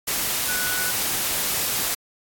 sine tone in noise, 1480 Hz, F#6, in tune, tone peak -27 dBFS, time 0.48-0.91 s, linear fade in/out 10 ms, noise white, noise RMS -24 dBFS, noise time 0.07-1.95 s, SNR -6 dB, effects AAC 64 kbps

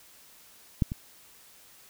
clicks, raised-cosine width 5 ms, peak -10 / -20 dBFS, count 2, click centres 0.822 / 0.919 s, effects white hiss -55 dBFS RMS until 1.89 s

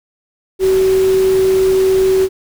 sine tone in noise, 379.3 Hz, F#4, 43 cents sharp, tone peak -9 dBFS, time 0.59-2.29 s, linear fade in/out 50 ms, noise pink, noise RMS -27 dBFS, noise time 0.59-2.29 s, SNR +15 dB, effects none

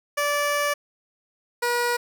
15% pulse tone pair in turn, 581 / 481.4 Hz, D5 / B4, -19 / -44 cents, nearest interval minor third, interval 325 cents, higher first, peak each -15 dBFS, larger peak neither, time 0.17-0.74 / 1.62-1.97 s, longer first, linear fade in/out 10 ms, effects none

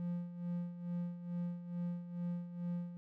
triangle tone with tremolo, 174.61 Hz, F3, in tune, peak -33 dBFS, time 0-2.97 s, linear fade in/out 0 ms, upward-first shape sine, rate 2.3 Hz, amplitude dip 70%, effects none

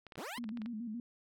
clicks, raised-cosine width 0.3 ms, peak -34 dBFS, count 9, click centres 0.067 / 0.122 / 0.156 / 0.375 / 0.441 / 0.491 / 0.573 / 0.618 / 0.66 s
15% pulse linear sweep, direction up, 92.5 to 1089 Hz, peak -35 dBFS, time 0.17-0.39 s, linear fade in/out 10 ms
sine tone with vibrato, 226.1 Hz, A3, 47 cents sharp, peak -38 dBFS, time 0.38-1 s, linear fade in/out 2 ms, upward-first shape square, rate 7.1 Hz, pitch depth 93 cents each way
effects none

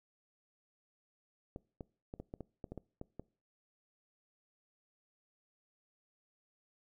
clicks, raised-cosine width 2 ms, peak -30 dBFS, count 11, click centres 1.561 / 1.808 / 2.139 / 2.2 / 2.339 / 2.407 / 2.642 / 2.72 / 2.777 / 3.014 / 3.196 s, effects noise-tail reverb RT60 0.4 s tail -23 dB re dry

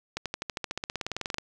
accelerating click train, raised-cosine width 0.2 ms, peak -14 dBFS, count 21, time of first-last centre 0.17-1.384 s, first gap 87 ms, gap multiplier 0.96, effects none

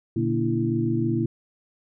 sine tone cluster, 119.4 / 146 / 233.7 / 289 / 331.9 Hz, A#2 / D3 / A#3 / D4 / E4, +42 / -10 / +5 / -28 / +12 cents, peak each -26 / -30 / -27 / -34 / -25 dBFS, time 0.16-1.26 s, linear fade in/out 5 ms, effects none

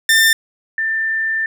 sawtooth / sine tone pair in turn, 1795 / 1784.7 Hz, A6 / A6, +34 / +24 cents, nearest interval unison, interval 10 cents, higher first, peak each -6 / -16 dBFS, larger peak first, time 0.09-0.33 / 0.78-1.46 s, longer second, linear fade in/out 2 ms, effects none

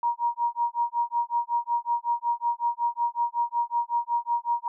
sine tone with tremolo, 947 Hz, A#5, 27 cents sharp, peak -20 dBFS, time 0.03-4.68 s, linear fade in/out 2 ms, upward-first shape sine, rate 5.4 Hz, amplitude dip 100%, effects none

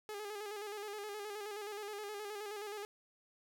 sawtooth tone with vibrato, 415.3 Hz, G#4, in tune, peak -38 dBFS, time 0.09-2.85 s, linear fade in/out 0 ms, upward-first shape square, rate 9.5 Hz, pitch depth 48 cents each way, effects none

